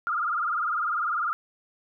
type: tone with vibrato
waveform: sine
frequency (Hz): 1308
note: E6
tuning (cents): -14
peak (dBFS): -24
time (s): 0.07-1.33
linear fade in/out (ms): 0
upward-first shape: sine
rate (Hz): 20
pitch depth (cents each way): 150
effects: none